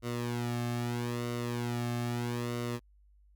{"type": "tone with flanger", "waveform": "sawtooth", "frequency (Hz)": 120, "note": "B2", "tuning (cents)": -49, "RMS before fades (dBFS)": -34, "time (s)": [0.02, 2.8], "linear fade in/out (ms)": 50, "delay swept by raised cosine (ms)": [1.2, 2.07], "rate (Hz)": 0.78, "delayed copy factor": -0.7, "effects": ["added 50 Hz sine -59 dBFS peak until 3.35 s"]}